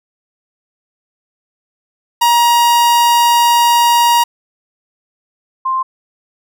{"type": "tone pair in turn", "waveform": ["45% pulse", "sine"], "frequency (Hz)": [948, 1048.9], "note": ["A#5", "C6"], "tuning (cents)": [29, 4], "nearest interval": "major second", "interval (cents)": 175, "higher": "second", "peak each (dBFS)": [-8, -13], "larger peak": "first", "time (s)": [[2.21, 4.24], [5.65, 5.83]], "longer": "first", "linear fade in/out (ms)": 10, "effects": []}